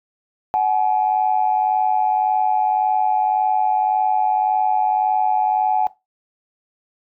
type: tone pair together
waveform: sine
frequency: 747.2 / 849 Hz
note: F#5 / G#5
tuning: +17 / +38 cents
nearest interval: major second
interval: 221 cents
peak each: -17 / -18 dBFS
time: 0.54-5.87 s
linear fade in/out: 0 ms
effects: noise-tail reverb RT60 0.2 s tail -17 dB re dry + tanh soft clip ceiling -7 dBFS